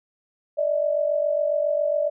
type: tone pair together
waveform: sine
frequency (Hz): 587.3 / 634.6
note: D5 / D#5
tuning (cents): 0 / +34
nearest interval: minor second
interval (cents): 134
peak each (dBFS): -21 / -25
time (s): 0.57-2.1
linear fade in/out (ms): 20
effects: none